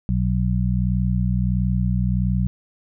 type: harmonic tone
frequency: 61.5 Hz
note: B1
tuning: 7 cents flat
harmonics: 1 / 2 / 3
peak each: -22 / -22 / -22 dBFS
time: 0.09-2.47 s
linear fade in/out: 0 ms
effects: none